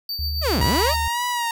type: tone with tremolo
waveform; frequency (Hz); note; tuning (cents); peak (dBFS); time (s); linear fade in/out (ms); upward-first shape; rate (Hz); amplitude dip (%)
square; 4602; D8; -36; -25; 0.09-0.96; 2; sine; 7.4; 45
type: tone with pitch glide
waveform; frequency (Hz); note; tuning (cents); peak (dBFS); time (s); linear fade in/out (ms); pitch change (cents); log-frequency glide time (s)
sine; 74 to 73.57; D2 to D2; +14 to +4; -24; 0.19-1.08; 0; -10; 0.29-0.39
type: linear two-way sweep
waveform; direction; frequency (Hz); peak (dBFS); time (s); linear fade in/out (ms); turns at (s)
sawtooth; down then up; 675 to 49 to 675; -16; 0.41-0.95; 50; 0.63
type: tone with vibrato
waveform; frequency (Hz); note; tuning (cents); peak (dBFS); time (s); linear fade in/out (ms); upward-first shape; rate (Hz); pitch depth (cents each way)
sawtooth; 950; A#5; +33; -18; 0.61-1.51; 2; sine; 1.9; 55
effects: none